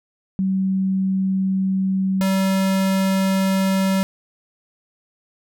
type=tone pair in turn; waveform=sine / square; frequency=190.7 / 191.79 Hz; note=G3 / G3; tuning=-47 / -38 cents; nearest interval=unison; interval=9 cents; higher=second; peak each=-17 dBFS; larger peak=neither; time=0.39-2.21 / 2.21-4.03 s; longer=neither; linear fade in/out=0 ms; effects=none